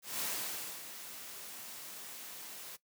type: noise with ADSR envelope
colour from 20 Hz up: white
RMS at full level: -36 dBFS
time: 0.02-2.77 s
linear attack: 180 ms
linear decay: 610 ms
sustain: -11 dB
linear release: 20 ms
effects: noise-tail reverb RT60 0.1 s tail -17 dB re dry + high-pass 150 Hz 12 dB/octave